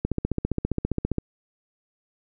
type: click train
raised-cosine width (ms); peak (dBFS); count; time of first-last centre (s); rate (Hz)
3; -11; 18; 0.05-1.183; 15
effects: none